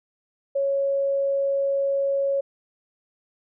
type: tone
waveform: sine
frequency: 553 Hz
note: C#5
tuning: 4 cents flat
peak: -20 dBFS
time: 0.55-2.41 s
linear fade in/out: 10 ms
effects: none